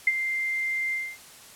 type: tone with ADSR envelope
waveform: sine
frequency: 2093 Hz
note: C7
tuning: in tune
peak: -15 dBFS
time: 0.07-1.18 s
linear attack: 4 ms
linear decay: 36 ms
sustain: -10 dB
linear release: 250 ms
effects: white hiss -48 dBFS RMS until 1.55 s + low-pass 12000 Hz 12 dB/octave